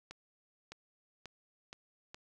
accelerating click train, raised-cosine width 0.2 ms, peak -29 dBFS, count 5, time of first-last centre 0.11-2.145 s, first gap 610 ms, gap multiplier 0.88, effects none

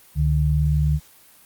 sine tone pair together, 70.7 / 149.81 Hz, C#2 / D3, +35 / +35 cents, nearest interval octave + minor second, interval 1300 cents, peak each -19 dBFS, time 0.15-1 s, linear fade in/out 50 ms, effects white hiss -51 dBFS RMS until 1.45 s + Opus 32 kbps

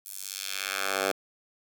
10% pulse tone with high-pass filter sweep, 97 Hz, G2, 18 cents flat, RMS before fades -32 dBFS, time 0.05-1.12 s, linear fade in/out 10 ms, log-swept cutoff 11000 to 510 Hz, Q 0.93, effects 8-bit

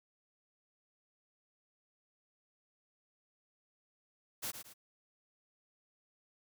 white noise with echo, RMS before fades -39 dBFS, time 4.42-4.52 s, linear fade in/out 20 ms, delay 110 ms, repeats 2, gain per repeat -8 dB, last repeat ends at 4.74 s, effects none

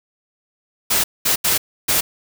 white noise bursts at uneven times, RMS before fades -17 dBFS, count 4, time 0.9-1.04 / 1.25-1.36 / 1.44-1.58 / 1.88-2.01 s, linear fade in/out 10 ms, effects none

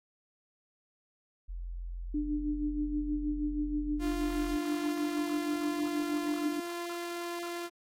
sine tone, 43.39 Hz, F1, 10 cents flat, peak -36 dBFS, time 1.48-4.57 s, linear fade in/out 20 ms
sine tone with tremolo, 297.6 Hz, D4, 23 cents sharp, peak -28 dBFS, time 2.14-6.6 s, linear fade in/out 5 ms, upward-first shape sine, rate 6.3 Hz, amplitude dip 55%
sawtooth tone with pitch glide, 347.6 to 345 Hz, F4 to F4, -8 to -21 cents, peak -32 dBFS, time 3.99-7.7 s, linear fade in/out 50 ms, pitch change -13 cents, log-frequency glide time 4.46-5.34 s
effects AAC 48 kbps

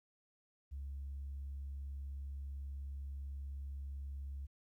sine tone, 69.3 Hz, C#2, in tune, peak -40 dBFS, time 0.71-4.47 s, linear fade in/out 20 ms, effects tanh soft clip ceiling -38 dBFS + 13-bit

